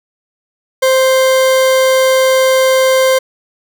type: tone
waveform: 40% pulse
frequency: 523.3 Hz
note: C5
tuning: in tune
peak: -7 dBFS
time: 0.82-3.19 s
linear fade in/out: 10 ms
effects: none